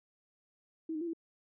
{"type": "tone with pitch steps", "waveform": "sine", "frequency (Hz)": [322, 307.9, 342.6, 329.5], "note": ["E4", "D#4", "F4", "E4"], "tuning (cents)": [-41, -18, -33, -1], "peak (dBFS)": -34, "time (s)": [0.89, 1.134], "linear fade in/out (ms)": 5, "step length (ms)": 61, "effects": []}